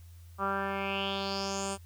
10% pulse tone with low-pass filter sweep, 196 Hz, G3, in tune, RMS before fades -33 dBFS, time 0.38-1.78 s, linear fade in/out 50 ms, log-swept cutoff 1200 to 8900 Hz, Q 5.2, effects added 85 Hz sine -48 dBFS peak until 1.85 s + white hiss -64 dBFS RMS until 1.85 s

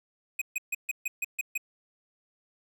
square tone bursts, 2507 Hz, D#7, 12 cents sharp, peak -28 dBFS, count 8, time 0.39-1.578 s, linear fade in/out 5 ms, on 26 ms, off 140 ms, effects none

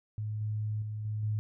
sine tone with level steps, 106.9 Hz, A2, 49 cents flat, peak -32 / -30 / -34 / -31 / -28 dBFS, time 0.18-1.39 s, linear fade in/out 0 ms, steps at 0.41 / 0.82 / 1.05 / 1.23 s, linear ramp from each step 2 ms, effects none

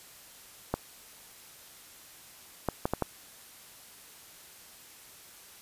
clicks, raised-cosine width 1 ms, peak -13 dBFS, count 5, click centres 0.74 / 2.687 / 2.855 / 2.936 / 3.023 s, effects white hiss -52 dBFS RMS until 5.61 s + resampled to 32000 Hz

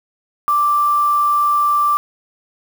sine tone with quantisation, 1174.7 Hz, D6, in tune, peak -12 dBFS, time 0.48-1.97 s, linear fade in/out 0 ms, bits 5, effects none

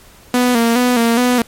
sawtooth tone with vibrato, 239.5 Hz, A#3, 47 cents sharp, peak -7 dBFS, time 0.34-1.42 s, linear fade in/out 2 ms, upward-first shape square, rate 2.4 Hz, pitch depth 58 cents each way, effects pink hiss -44 dBFS RMS until 1.47 s + MP3 64 kbps

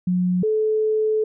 sine tone pair in turn, 180.6 / 433.3 Hz, F#3 / A4, -42 / -27 cents, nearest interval octave + minor third, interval 1515 cents, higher second, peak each -17 dBFS, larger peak neither, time 0.07-0.43 / 0.43-1.24 s, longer second, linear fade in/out 5 ms, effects none

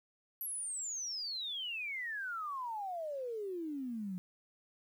sine exponential sweep, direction down, 11900 to 177.4 Hz, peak -37 dBFS, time 0.41-4.18 s, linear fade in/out 0 ms, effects 11-bit

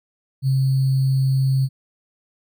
sine tone with sample-and-hold, 133.5 Hz, C3, 35 cents sharp, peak -15 dBFS, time 0.42-1.69 s, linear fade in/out 50 ms, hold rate 4410 Hz, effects none

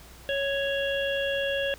harmonic tone, 554.4 Hz, C#5, in tune, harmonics 1 / 3 / 5 / 6, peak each -27 / -32 / -34 / -35 dBFS, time 0.29-1.74 s, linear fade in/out 0 ms, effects added 60 Hz sine -50 dBFS peak until 1.78 s + pink hiss -50 dBFS RMS until 1.78 s

